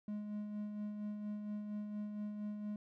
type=tone with tremolo; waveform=triangle; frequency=209 Hz; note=G#3; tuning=11 cents sharp; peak=-36 dBFS; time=0.08-2.76 s; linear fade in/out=2 ms; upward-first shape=sine; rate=4.3 Hz; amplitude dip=40%; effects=none